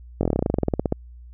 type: slowing click train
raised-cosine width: 2 ms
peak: -7 dBFS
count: 19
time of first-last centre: 0.21-0.924 s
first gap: 21 ms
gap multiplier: 1.07
effects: added 60 Hz sine -40 dBFS peak until 1.33 s